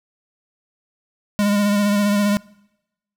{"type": "tone with vibrato", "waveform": "square", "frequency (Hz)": 204.6, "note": "G#3", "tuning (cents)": -26, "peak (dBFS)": -16, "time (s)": [1.39, 2.37], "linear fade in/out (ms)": 0, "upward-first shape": "sine", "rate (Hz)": 15, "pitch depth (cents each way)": 26, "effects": ["noise-tail reverb RT60 0.9 s tail -24 dB re dry"]}